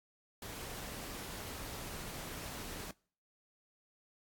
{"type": "noise", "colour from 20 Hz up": "pink", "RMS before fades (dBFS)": -45, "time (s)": [0.42, 2.91], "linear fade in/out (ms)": 2, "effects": ["noise-tail reverb RT60 0.5 s tail -25 dB re dry", "AAC 64 kbps"]}